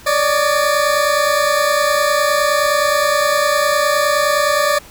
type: tone pair together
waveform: 20% pulse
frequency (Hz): 571.3 / 601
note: D5 / D5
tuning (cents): -48 / +40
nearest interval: minor second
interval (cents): 88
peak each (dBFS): -11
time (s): 0.06-4.79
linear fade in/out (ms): 10
effects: pink hiss -41 dBFS RMS until 4.9 s